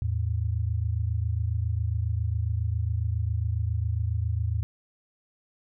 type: tone pair together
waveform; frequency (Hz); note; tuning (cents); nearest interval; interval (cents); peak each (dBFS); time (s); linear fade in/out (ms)
sine; 81.6 / 108.92; E2 / A2; -17 / -17; perfect fourth; 500; -27; 0.02-4.63; 0
effects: none